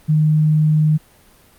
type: tone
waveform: sine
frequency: 153.9 Hz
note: D#3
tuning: 19 cents flat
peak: -11 dBFS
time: 0.08-0.98 s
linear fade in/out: 20 ms
effects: pink hiss -50 dBFS RMS until 1.58 s + Opus 32 kbps